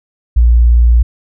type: tone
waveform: sine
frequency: 58.8 Hz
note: A#1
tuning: 16 cents sharp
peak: -4 dBFS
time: 0.36-1.03 s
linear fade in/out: 10 ms
effects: none